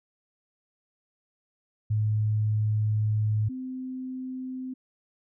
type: tone pair in turn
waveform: sine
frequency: 107.2 / 257.7 Hz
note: A2 / C4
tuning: -45 / -26 cents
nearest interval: octave + minor third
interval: 1519 cents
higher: second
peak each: -22 / -32 dBFS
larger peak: first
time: 1.9-3.49 / 3.49-4.74 s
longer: first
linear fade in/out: 10 ms
effects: none

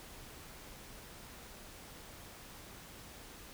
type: silence
effects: pink hiss -52 dBFS RMS until 3.53 s

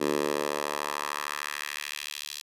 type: tone with high-pass filter sweep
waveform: 10% pulse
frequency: 73.42 Hz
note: D2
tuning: in tune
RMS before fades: -32 dBFS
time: 0-2.42 s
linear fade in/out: 20 ms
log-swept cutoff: 330 to 4000 Hz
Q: 1.5
effects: resampled to 32000 Hz

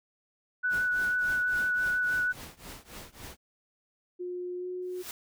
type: tone with vibrato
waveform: sine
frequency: 1480 Hz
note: F#6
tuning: in tune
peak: -25 dBFS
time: 0.63-2.33 s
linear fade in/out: 20 ms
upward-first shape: sine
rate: 6.1 Hz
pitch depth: 13 cents each way
type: noise with tremolo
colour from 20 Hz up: pink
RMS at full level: -42 dBFS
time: 0.69-3.37 s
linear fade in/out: 50 ms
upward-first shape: triangle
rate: 3.6 Hz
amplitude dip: 95%
type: tone with pitch glide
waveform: sine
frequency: 358.4 to 363.6 Hz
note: F4 to F#4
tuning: +45 to -30 cents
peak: -33 dBFS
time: 4.19-5.03 s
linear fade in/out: 20 ms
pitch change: +25 cents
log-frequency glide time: 4.57-4.67 s
type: noise with exponential growth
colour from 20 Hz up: white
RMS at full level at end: -37 dBFS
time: 4.82-5.11 s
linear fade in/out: 1 ms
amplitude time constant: 63 ms
effects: none

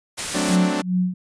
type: noise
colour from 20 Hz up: white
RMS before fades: -26 dBFS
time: 0.17-0.57 s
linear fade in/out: 20 ms
type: chord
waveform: sawtooth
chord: D dominant seventh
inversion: first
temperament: equal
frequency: 185 / 220 / 261.6 / 293.7 Hz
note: F#3 / A3 / C4 / D4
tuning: 0 / 0 / 0 / 0 cents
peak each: -22 / -25 / -24 / -20 dBFS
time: 0.34-0.82 s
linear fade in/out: 10 ms
type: tone with tremolo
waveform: sine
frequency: 182.2 Hz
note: F#3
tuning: 26 cents flat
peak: -16 dBFS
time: 0.49-1.14 s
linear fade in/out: 5 ms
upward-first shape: sine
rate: 2.5 Hz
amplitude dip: 95%
effects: resampled to 22050 Hz

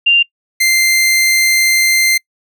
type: tone pair in turn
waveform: sine / sawtooth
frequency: 2786 / 2087 Hz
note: F7 / C7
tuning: -5 / -5 cents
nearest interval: perfect fourth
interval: 500 cents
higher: first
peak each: -6 dBFS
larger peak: neither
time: 0.06-0.23 / 0.6-2.18 s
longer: second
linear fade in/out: 10 ms
effects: noise-tail reverb RT60 0.1 s tail -26 dB re dry

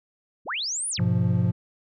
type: linear two-way sweep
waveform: sine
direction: up then down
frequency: 53.5 to 10090 to 196.8 Hz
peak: -26 dBFS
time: 0.45-1.01 s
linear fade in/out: 50 ms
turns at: 0.89 s
type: chord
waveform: triangle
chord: F diminished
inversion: first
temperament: equal with one note detuned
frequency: 102.1 / 123.47 / 174.61 Hz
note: Ab2 / Cb3 / F3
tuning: -29 / 0 / 0 cents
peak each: -22 dBFS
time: 0.98-1.52 s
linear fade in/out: 20 ms
effects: none

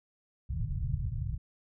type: low-pass noise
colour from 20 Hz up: white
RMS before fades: -33 dBFS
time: 0.49-1.38 s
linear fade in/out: 10 ms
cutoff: 140 Hz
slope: 48 dB/octave
effects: none

